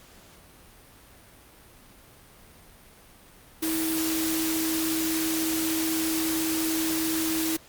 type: tone in noise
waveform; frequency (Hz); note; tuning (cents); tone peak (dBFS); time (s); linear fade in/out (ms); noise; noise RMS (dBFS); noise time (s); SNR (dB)
sine; 321.8; E4; -42; -26; 3.62-7.57; 10; white; -30; 3.62-7.57; +1
effects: pink hiss -52 dBFS RMS until 7.68 s + Opus 48 kbps